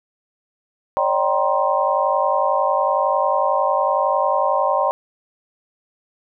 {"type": "tone cluster", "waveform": "sine", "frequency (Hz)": [554, 605, 776, 951, 1052], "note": ["C#5", "D#5", "G5", "A#5", "C6"], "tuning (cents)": [-1, -49, -18, 34, 9], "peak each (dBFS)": -22, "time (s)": [0.97, 4.91], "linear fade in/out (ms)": 0, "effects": []}